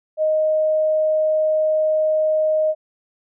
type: tone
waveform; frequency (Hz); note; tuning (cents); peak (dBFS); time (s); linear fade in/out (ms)
sine; 622.3; D#5; 0; -15; 0.17-2.75; 50
effects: none